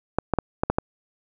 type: clicks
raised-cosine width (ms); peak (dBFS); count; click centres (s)
1; -6; 6; 0.186 / 0.337 / 0.387 / 0.635 / 0.7 / 0.785
effects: none